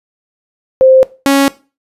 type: tone pair in turn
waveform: sine / sawtooth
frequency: 523.3 / 276.5 Hz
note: C5 / C#4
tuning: 0 / -4 cents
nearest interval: major seventh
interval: 1104 cents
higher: first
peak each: -3 dBFS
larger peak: neither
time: 0.81-1.03 / 1.26-1.48 s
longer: neither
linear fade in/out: 0 ms
effects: noise-tail reverb RT60 0.3 s tail -18 dB re dry + resampled to 32000 Hz

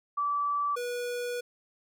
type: tone pair in turn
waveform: sine / square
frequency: 1157 / 486.5 Hz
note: D6 / B4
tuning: -26 / -26 cents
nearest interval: octave + minor third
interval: 1500 cents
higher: first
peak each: -26 / -32 dBFS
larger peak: first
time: 0.17-0.76 / 0.76-1.41 s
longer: second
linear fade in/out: 10 ms
effects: none

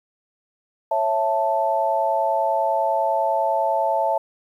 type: chord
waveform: sine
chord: A major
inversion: first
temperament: just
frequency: 550 / 660 / 880 Hz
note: C#5 / E5 / A5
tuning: -14 / +2 / 0 cents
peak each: -25 / -22 / -21 dBFS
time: 0.91-4.18 s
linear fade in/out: 5 ms
effects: 9-bit

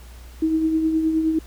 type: tone with tremolo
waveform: sine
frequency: 318.7 Hz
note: D#4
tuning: 42 cents sharp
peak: -15 dBFS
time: 0.42-1.39 s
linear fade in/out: 5 ms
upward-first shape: triangle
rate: 9.6 Hz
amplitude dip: 50%
effects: added 60 Hz sine -39 dBFS peak until 1.46 s + pink hiss -49 dBFS RMS until 1.46 s

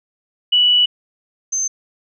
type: tone pair in turn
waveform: sine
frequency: 2951 / 6253 Hz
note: F#7 / G8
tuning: -5 / -5 cents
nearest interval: octave + minor second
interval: 1300 cents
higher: second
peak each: -10 / -17 dBFS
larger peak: first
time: 0.52-0.86 / 1.52-1.68 s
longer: first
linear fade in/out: 10 ms
effects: none

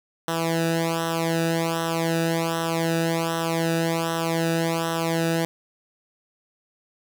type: tone with flanger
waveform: sawtooth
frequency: 165.2 Hz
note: E3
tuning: 4 cents sharp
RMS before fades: -24 dBFS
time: 0.28-5.45 s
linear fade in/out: 0 ms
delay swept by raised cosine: 0.43 to 0.94 ms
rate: 1.3 Hz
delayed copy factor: -0.95
effects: none

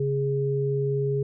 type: tone pair together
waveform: sine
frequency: 137.53 / 413.3 Hz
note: C#3 / G#4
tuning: -13 / -8 cents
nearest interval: octave + perfect fifth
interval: 1905 cents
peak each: -25 dBFS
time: 0-1.23 s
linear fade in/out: 5 ms
effects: none

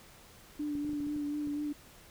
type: tone with vibrato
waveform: sine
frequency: 293.7 Hz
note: D4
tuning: in tune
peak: -32 dBFS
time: 0.59-1.73 s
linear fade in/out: 10 ms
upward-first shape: sine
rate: 4.1 Hz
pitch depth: 23 cents each way
type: clicks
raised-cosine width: 3 ms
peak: -34 dBFS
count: 8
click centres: 0.753 / 0.848 / 0.893 / 0.932 / 1.004 / 1.069 / 1.163 / 1.473 s
effects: pink hiss -56 dBFS RMS until 2.1 s

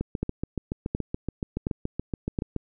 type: two click trains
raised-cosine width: 3 ms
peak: -15 / -13 dBFS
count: 19 / 4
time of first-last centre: 0.01-2.563 / 0.23-2.388 s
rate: 7.05 / 1.39 Hz
effects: none

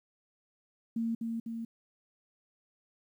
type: tone with echo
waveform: sine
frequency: 228.8 Hz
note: A#3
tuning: 32 cents flat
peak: -29 dBFS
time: 0.96-1.15 s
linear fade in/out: 5 ms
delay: 250 ms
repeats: 2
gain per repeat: -3 dB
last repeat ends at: 1.65 s
effects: 11-bit

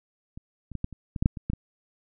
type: clicks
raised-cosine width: 5 ms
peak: -27 / -28 / -19 / -15 / -28 / -19 / -11 / -6 / -23 / -15 / -18 dBFS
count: 11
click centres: 0.375 / 0.717 / 0.753 / 0.844 / 0.927 / 1.162 / 1.225 / 1.259 / 1.372 / 1.5 / 1.534 s
effects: none

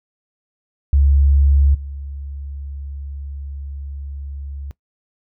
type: tone with level steps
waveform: sine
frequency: 69.9 Hz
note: C#2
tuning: 15 cents sharp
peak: -10 / -27 dBFS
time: 0.93-4.71 s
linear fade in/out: 0 ms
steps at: 1.74 s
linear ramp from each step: 10 ms
effects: noise-tail reverb RT60 0.1 s tail -20 dB re dry

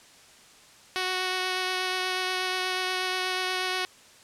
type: tone with vibrato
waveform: 5% pulse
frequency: 370 Hz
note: F#4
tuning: in tune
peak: -15 dBFS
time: 0.96-3.85 s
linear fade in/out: 0 ms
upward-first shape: sine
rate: 8.3 Hz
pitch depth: 10 cents each way
effects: white hiss -53 dBFS RMS until 4.23 s + low-pass 8000 Hz 12 dB/octave

